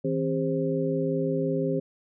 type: tone cluster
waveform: sine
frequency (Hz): 160.3 / 265.9 / 403.8 / 526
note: E3 / C4 / G#4 / C5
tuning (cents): -48 / +28 / -49 / +9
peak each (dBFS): -29 / -29 / -29 / -30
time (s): 0.04-1.8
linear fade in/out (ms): 10
effects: none